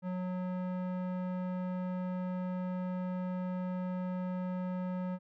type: tone with low-pass filter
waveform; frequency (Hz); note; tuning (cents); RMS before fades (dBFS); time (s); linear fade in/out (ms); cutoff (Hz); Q
square; 182.7; F#3; -22; -36; 0.02-5.19; 50; 1200; 0.81
effects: none